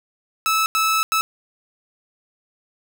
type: tone bursts at uneven times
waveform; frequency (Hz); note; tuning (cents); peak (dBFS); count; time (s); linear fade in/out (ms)
sawtooth; 1306; E6; -17; -13; 3; 0.46-0.66 / 0.75-1.03 / 1.12-1.21; 0
effects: none